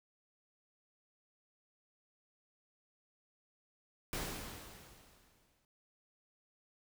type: noise with exponential decay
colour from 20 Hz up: pink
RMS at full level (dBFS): -38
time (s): 4.13-5.65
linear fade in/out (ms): 1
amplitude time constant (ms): 330
effects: none